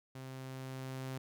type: tone with level ramp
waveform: sawtooth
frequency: 131.4 Hz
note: C3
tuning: 8 cents sharp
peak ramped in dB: -41 to -35 dBFS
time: 0.15-1.18 s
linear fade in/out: 5 ms
effects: none